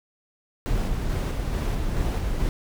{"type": "noise with tremolo", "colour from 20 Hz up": "brown", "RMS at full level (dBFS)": -24, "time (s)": [0.66, 2.49], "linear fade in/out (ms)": 0, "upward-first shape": "square", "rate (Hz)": 2.3, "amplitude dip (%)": 25, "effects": []}